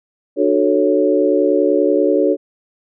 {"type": "chord", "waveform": "sine", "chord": "D major seventh", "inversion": "none", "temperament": "equal with one note detuned", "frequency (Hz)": [299.3, 370, 440, 554.4], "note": ["D4", "F#4", "A4", "C#5"], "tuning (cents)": [33, 0, 0, 0], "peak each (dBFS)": -17, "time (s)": [0.36, 2.37], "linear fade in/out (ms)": 50, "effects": []}